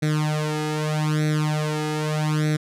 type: tone with flanger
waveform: sawtooth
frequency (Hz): 152.9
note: D#3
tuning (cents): -30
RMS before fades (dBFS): -23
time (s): 0.02-2.57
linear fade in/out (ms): 10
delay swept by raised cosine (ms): 0.5 to 2.4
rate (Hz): 0.81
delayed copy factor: +0.95
effects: low-pass 10000 Hz 12 dB/octave